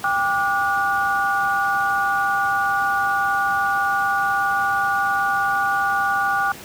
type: tone cluster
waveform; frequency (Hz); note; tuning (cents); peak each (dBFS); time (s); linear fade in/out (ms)
sine; 794 / 1173 / 1448; G5 / D6 / F#6; +22 / -2 / -38; -22 / -23 / -21; 0.04-6.52; 2
effects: pink hiss -38 dBFS RMS until 6.64 s + high-pass 80 Hz 12 dB/octave